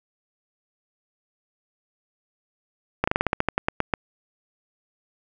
slowing click train, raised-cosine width 0.5 ms, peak -5 dBFS, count 13, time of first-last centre 3.04-3.938 s, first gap 35 ms, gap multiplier 1.13, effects none

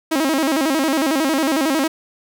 sawtooth tone with vibrato, 293.7 Hz, D4, in tune, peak -12 dBFS, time 0.11-1.88 s, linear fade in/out 10 ms, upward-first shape square, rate 11 Hz, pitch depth 150 cents each way, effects none

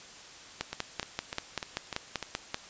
two click trains, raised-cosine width 0.2 ms, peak -17 / -13 dBFS, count 6 / 11, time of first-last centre 0.73-2.227 / 0.61-2.544 s, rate 3.34 / 5.17 Hz, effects white hiss -49 dBFS RMS until 2.69 s + resampled to 16000 Hz

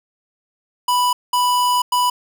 square tone bursts at uneven times, 987.8 Hz, B5, in tune, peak -15 dBFS, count 3, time 0.88-1.13 / 1.33-1.82 / 1.92-2.1 s, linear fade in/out 5 ms, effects 7-bit

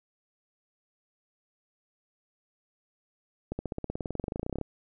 accelerating click train, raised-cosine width 2 ms, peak -19 dBFS, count 25, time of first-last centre 3.52-4.613 s, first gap 70 ms, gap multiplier 0.96, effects none

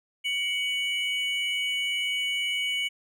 triangle tone pair together, 2249 / 2956 Hz, C#7 / F#7, +24 / -2 cents, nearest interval perfect fourth, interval 474 cents, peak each -27 dBFS, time 0.24-2.89 s, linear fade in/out 20 ms, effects none

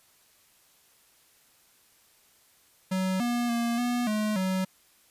square tone with pitch steps, 187.5 / 240.1 / 234.9 / 243.1 / 213.1 / 187.8 Hz, F#3 / B3 / A#3 / B3 / G#3 / F#3, +23 / -49 / +13 / -27 / +45 / +26 cents, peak -26 dBFS, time 2.91-4.65 s, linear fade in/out 10 ms, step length 290 ms, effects white hiss -62 dBFS RMS until 5.1 s + resampled to 32000 Hz

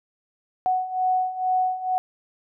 sine beating tone pair, 740 / 742.2 Hz, F#5 / F#5, 0 / +5 cents, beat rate 2.2 Hz, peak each -26 / -22 dBFS, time 0.66-1.98 s, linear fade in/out 0 ms, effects none

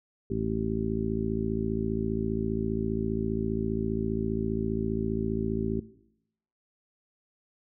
harmonic tone, 55 Hz, A1, in tune, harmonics 1 / 2 / 3 / 4 / 5 / 6 / 7, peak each -37 / -34 / -37 / -33 / -36 / -37 / -32 dBFS, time 0.3-5.8 s, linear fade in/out 5 ms, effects noise-tail reverb RT60 0.8 s tail -18 dB re dry

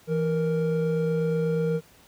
triangle tone pair together, 164.83 / 466.2 Hz, E3 / A#4, 0 / 0 cents, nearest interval octave + tritone, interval 1800 cents, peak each -23 dBFS, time 0.07-1.81 s, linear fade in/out 50 ms, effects pink hiss -55 dBFS RMS until 2.07 s + high-pass 60 Hz 12 dB/octave

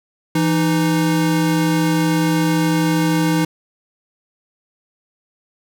square tone pair together, 166.32 / 310 Hz, E3 / D#4, +16 / -6 cents, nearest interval major seventh, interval 1078 cents, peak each -18 dBFS, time 0.35-3.45 s, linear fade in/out 5 ms, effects none

